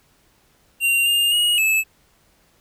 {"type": "tone with pitch steps", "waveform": "square", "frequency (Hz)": [2767, 2811, 2884, 2609], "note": ["F7", "F7", "F#7", "E7"], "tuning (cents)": [-17, 11, -45, -18], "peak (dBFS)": -16, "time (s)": [0.8, 1.84], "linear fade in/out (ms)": 50, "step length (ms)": 260, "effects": ["pink hiss -59 dBFS RMS until 2.6 s"]}